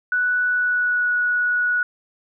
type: tone with pitch glide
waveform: sine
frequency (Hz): 1480 to 1464.7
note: F#6 to F#6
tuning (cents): 0 to -18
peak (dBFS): -17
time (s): 0.12-1.83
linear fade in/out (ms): 2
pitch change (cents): -18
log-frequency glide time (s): 0.47-1.13
effects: none